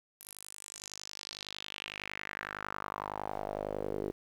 sawtooth tone with band-pass filter sweep, 50.9 Hz, G#1, 34 cents flat, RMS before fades -41 dBFS, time 0.2-4.12 s, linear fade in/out 10 ms, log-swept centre 12000 to 380 Hz, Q 3.3, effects 10-bit

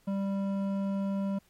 sine tone with hard clipping, 196.6 Hz, G3, 5 cents sharp, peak -30 dBFS, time 0.07-1.39 s, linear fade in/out 10 ms, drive 10 dB, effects pink hiss -66 dBFS RMS until 1.49 s + MP3 64 kbps

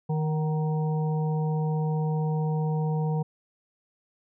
harmonic tone with a mistuned harmonic, 155.9 Hz, D#3, 4 cents sharp, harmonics 1 / 3 / 5 / 6, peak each -24 / -34 / -38 / -40 dBFS, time 0.09-3.23 s, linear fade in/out 10 ms, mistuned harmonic 5, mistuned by -45 cents, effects none

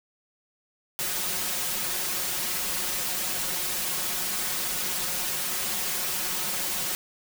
white noise with comb filter, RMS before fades -29 dBFS, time 0.99-6.95 s, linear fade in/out 0 ms, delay 5.5 ms, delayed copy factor +1, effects none

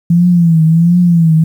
sine tone with vibrato, 168.1 Hz, E3, 34 cents sharp, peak -5 dBFS, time 0.1-1.44 s, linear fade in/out 5 ms, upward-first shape triangle, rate 1.4 Hz, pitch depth 110 cents each way, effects 7-bit

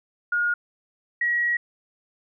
sine tone pair in turn, 1431 / 1910.2 Hz, F6 / A#6, +42 / +42 cents, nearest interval perfect fourth, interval 500 cents, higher second, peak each -20 dBFS, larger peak neither, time 0.32-0.54 / 1.21-1.57 s, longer second, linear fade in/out 5 ms, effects none

